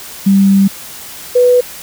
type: tone pair in turn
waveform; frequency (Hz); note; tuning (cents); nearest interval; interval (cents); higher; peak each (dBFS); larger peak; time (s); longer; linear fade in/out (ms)
sine; 196 / 493.9; G3 / B4; 0 / 0; octave + major third; 1600; second; -5; neither; 0.26-0.68 / 1.35-1.61; first; 10
effects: white hiss -30 dBFS RMS until 1.82 s